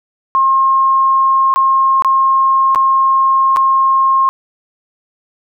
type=tone with dropouts; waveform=sine; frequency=1070 Hz; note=C6; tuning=38 cents sharp; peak=-8 dBFS; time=0.35-4.29 s; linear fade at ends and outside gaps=0 ms; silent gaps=1.54-1.56 / 2.022-2.047 / 2.748-2.758 / 3.562-3.569 s; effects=none